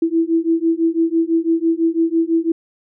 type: beating tone pair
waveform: sine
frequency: 326.7 / 332.7 Hz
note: E4 / E4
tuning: -15 / +16 cents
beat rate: 6 Hz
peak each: -17 dBFS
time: 0.02-2.52 s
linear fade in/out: 5 ms
effects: none